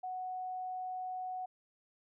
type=tone; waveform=sine; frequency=740 Hz; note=F#5; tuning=in tune; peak=-37 dBFS; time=0.03-1.46 s; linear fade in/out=10 ms; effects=none